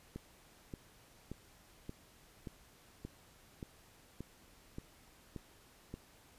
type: click train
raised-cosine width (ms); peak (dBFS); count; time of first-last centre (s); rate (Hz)
3; -30; 11; 0.16-5.94; 1.73
effects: pink hiss -63 dBFS RMS until 6.38 s + resampled to 32000 Hz